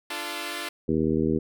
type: chord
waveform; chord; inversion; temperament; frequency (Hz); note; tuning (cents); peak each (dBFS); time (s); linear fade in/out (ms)
5% pulse; D minor; none; equal with one note detuned; 293.7 / 344.4 / 440; D4 / F4 / A4; 0 / -24 / 0; -24 / -22 / -27; 0.1-0.69; 5
type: harmonic tone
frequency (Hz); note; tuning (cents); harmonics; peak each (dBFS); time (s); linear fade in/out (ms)
79; D#2; +27; 1 / 2 / 3 / 4 / 5 / 6; -34 / -29 / -26 / -27 / -27 / -32; 0.88-1.39; 10
effects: none